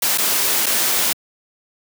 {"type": "noise with dropouts", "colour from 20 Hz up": "white", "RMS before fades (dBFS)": -18, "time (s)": [0.02, 1.13], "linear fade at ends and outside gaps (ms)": 5, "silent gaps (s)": [[0.176, 0.182], [0.66, 0.665]], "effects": ["high-pass 200 Hz 12 dB/octave"]}